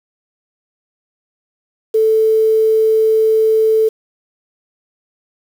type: tone with quantisation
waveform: sine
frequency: 440 Hz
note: A4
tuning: in tune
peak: -9 dBFS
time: 1.94-3.89 s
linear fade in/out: 10 ms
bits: 6
effects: none